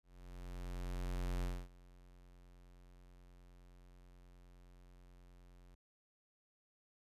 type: tone with ADSR envelope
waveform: square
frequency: 44.74 Hz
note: F1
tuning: 43 cents sharp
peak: -36 dBFS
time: 0.03-5.75 s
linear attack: 1400 ms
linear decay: 250 ms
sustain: -23 dB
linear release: 5 ms
effects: resampled to 32000 Hz